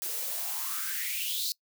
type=noise with high-pass filter sweep; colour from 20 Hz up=blue; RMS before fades=-33 dBFS; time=0.02-1.52 s; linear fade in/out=0 ms; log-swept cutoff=360 to 4500 Hz; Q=6.6; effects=noise-tail reverb RT60 0.1 s tail -24 dB re dry